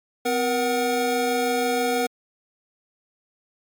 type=tone cluster; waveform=square; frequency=255.4 / 475.8 / 740 Hz; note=C4 / A#4 / F#5; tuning=-42 / +35 / 0 cents; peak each=-28 / -24 / -26 dBFS; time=0.25-2.07 s; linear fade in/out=10 ms; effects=MP3 96 kbps